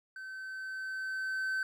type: tone with level ramp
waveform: triangle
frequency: 1536 Hz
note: G6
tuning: 36 cents flat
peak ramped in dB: -40 to -28 dBFS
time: 0.16-1.63 s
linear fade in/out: 2 ms
effects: none